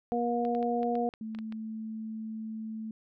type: harmonic tone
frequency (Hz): 238.4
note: A#3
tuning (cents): +39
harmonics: 1 / 2 / 3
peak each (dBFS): -31 / -31 / -31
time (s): 0.12-1.09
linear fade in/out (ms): 0
type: clicks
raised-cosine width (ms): 0.3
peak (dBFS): -31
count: 9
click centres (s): 0.451 / 0.55 / 0.628 / 0.831 / 0.954 / 1.138 / 1.349 / 1.388 / 1.524
type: tone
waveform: sine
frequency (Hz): 220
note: A3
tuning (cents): 0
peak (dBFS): -35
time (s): 1.21-2.91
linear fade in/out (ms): 2
effects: none